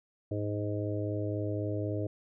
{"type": "harmonic tone with a mistuned harmonic", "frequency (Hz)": 103.83, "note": "G#2", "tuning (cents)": 0, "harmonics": [1, 3, 4, 5, 6], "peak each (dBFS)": [-33, -36, -39, -40, -40], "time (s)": [0.31, 2.07], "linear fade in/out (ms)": 5, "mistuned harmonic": 1, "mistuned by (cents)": 30, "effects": []}